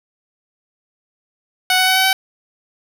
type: tone with pitch steps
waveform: 10% pulse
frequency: 741 / 746.6 / 752.2 / 757.9 / 763.6 Hz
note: F#5 / F#5 / F#5 / F#5 / G5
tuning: +2 / +15 / +28 / +41 / -46 cents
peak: -4 dBFS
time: 1.7-2.13 s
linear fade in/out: 2 ms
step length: 86 ms
effects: none